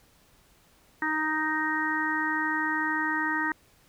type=harmonic tone; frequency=311.1 Hz; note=D#4; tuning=in tune; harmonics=1 / 3 / 4 / 5 / 6; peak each=-32 / -32 / -35 / -32 / -29 dBFS; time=1.02-3.52 s; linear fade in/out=2 ms; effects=pink hiss -61 dBFS RMS until 3.88 s